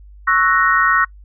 sine chord, F# dominant seventh, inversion second, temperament equal, 1108.7 / 1318.5 / 1480 / 1864.7 Hz, C#6 / E6 / F#6 / A#6, 0 / 0 / 0 / 0 cents, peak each -17 dBFS, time 0.27-1.05 s, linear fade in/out 10 ms, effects noise-tail reverb RT60 0.1 s tail -24 dB re dry + added 50 Hz sine -38 dBFS peak until 1.24 s

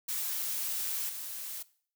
blue noise with level steps, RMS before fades -34 / -40 dBFS, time 0.08-1.63 s, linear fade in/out 10 ms, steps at 1.09 s, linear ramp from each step 2 ms, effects noise-tail reverb RT60 0.5 s tail -19 dB re dry

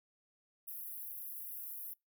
pink high-pass noise, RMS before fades -45 dBFS, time 0.67-1.94 s, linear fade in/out 10 ms, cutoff 11000 Hz, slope 96 dB/octave, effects noise-tail reverb RT60 0.2 s tail -25 dB re dry

